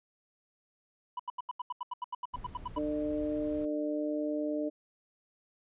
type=tone bursts; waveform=triangle; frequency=987.8 Hz; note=B5; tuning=in tune; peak=-31 dBFS; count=16; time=1.17-2.785 s; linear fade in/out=5 ms; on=25 ms; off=81 ms
type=noise; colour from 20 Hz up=brown; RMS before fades=-47 dBFS; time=2.33-3.66 s; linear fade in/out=20 ms
type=harmonic tone; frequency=150.1 Hz; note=D3; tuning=38 cents sharp; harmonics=2 / 3 / 4; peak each=-32 / -40 / -35 dBFS; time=2.76-4.7 s; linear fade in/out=20 ms
effects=resampled to 8000 Hz